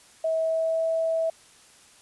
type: tone with pitch glide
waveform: sine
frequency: 645 to 651.7 Hz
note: E5 to E5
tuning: -38 to -20 cents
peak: -22 dBFS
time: 0.24-1.3 s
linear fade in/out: 5 ms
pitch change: +18 cents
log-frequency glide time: 0.35-0.85 s
effects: white hiss -54 dBFS RMS until 2.01 s + resampled to 24000 Hz